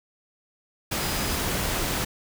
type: tone in noise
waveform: sine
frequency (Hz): 4978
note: D#8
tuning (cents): 0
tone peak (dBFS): -38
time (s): 1-1.37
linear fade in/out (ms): 10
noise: pink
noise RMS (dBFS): -27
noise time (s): 0.91-2.05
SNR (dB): -14
effects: none

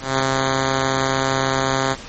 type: tone with ADSR envelope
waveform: 5% pulse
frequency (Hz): 133.4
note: C3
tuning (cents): +34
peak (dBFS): -4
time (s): 0-1.96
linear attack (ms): 190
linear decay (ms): 4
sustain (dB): -2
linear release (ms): 43
effects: pink hiss -36 dBFS RMS until 2.08 s + MP3 32 kbps

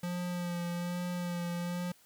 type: tone with vibrato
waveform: square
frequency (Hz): 175.4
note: F3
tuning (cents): +8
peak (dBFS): -34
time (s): 0.03-1.92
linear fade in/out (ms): 5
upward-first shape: sine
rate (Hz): 1.2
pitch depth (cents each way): 22
effects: white hiss -63 dBFS RMS until 2.05 s

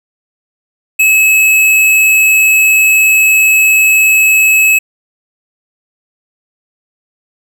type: tone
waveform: square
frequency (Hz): 2583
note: E7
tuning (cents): -36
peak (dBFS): -6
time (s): 0.99-4.79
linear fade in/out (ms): 10
effects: none

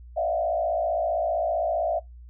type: tone with frequency modulation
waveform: sine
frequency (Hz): 659.3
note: E5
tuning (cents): 0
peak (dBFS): -22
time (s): 0.16-2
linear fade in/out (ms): 20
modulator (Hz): 55.4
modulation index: 1.2
effects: noise-tail reverb RT60 0.2 s tail -26 dB re dry + added 60 Hz sine -42 dBFS peak until 2.29 s

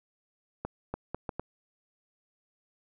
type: accelerating click train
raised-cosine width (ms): 1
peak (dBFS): -19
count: 5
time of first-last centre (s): 0.65-1.396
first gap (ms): 290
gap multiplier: 0.71
effects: none

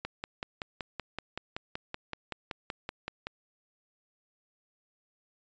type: click train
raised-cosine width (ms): 0.3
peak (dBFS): -19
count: 18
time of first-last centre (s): 0.05-3.27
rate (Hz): 5.28
effects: resampled to 16000 Hz

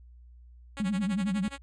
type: tone with tremolo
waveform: 5% pulse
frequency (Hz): 277.2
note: C#4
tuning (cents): 0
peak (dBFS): -25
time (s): 0.77-1.58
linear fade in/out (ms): 0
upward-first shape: sine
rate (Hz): 12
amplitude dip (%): 95
type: tone with vibrato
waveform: sine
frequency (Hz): 197.5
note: G3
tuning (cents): +13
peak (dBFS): -26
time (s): 0.8-1.48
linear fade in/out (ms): 0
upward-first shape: sine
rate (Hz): 11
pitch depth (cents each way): 150
effects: added 60 Hz sine -49 dBFS peak until 1.62 s + resampled to 22050 Hz

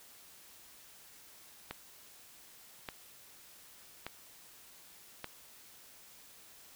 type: click train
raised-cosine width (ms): 0.3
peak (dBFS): -23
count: 4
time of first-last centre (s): 1.71-5.244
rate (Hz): 0.849
effects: white hiss -57 dBFS RMS until 6.75 s

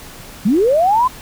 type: linear sweep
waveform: sine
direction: up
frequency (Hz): 178 to 1046.5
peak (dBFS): -10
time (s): 0.45-1.08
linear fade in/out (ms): 10
effects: pink hiss -36 dBFS RMS until 1.21 s

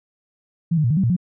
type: tone with pitch steps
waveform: sine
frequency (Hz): 167.4 / 153 / 117.8 / 155 / 191.5 / 117.5 / 179.2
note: E3 / D#3 / A#2 / D#3 / G3 / A#2 / F3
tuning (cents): +27 / -29 / +19 / -6 / -40 / +14 / +45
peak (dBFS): -15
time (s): 0.71-1.165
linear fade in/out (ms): 10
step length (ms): 65
effects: none

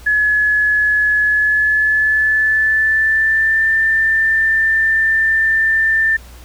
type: tone with pitch glide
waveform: sine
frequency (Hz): 1700 to 1784.5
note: G#6 to A6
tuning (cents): +40 to +24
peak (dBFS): -11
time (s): 0.06-6.17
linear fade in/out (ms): 10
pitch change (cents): +84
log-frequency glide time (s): 1.24-3.69
effects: added 60 Hz sine -36 dBFS peak until 6.44 s + pink hiss -43 dBFS RMS until 6.44 s

